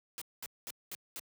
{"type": "noise bursts", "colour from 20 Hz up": "white", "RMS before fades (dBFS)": -42, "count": 5, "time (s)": [0.18, 1.195], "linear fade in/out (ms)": 0, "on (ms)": 35, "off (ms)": 210, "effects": ["high-pass 100 Hz 12 dB/octave"]}